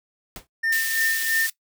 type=noise with exponential decay; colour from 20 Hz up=pink; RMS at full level=-32 dBFS; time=0.36-0.47 s; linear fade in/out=1 ms; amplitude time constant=23 ms
type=tone with tremolo; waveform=triangle; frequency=1808 Hz; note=A6; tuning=47 cents sharp; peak=-18 dBFS; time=0.63-1.47 s; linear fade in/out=10 ms; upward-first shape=sine; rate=3 Hz; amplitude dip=60%
type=high-pass noise; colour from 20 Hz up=white; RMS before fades=-28 dBFS; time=0.72-1.5 s; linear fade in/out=5 ms; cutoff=2400 Hz; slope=12 dB/octave
effects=noise-tail reverb RT60 0.1 s tail -19 dB re dry